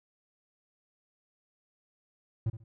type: tone with echo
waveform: triangle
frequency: 111.6 Hz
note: A2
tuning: 25 cents sharp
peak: -24 dBFS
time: 2.46-2.5 s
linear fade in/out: 5 ms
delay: 70 ms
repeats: 2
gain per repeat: -13 dB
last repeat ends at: 2.64 s
effects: none